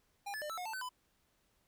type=tone with pitch steps; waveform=square; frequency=806 / 1732 / 600 / 1318 / 723 / 885 / 1521 / 1004 Hz; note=G5 / A6 / D5 / E6 / F#5 / A5 / F#6 / B5; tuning=+48 / -28 / +37 / -1 / -40 / +10 / +47 / +28 cents; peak=-40 dBFS; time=0.26-0.892 s; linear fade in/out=10 ms; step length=79 ms; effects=pink hiss -75 dBFS RMS until 1.67 s